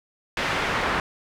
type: noise with band-pass filter sweep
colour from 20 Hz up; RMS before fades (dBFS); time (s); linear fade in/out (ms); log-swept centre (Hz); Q
brown; -25; 0.37-1; 2; 2300 to 1500; 0.95
effects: none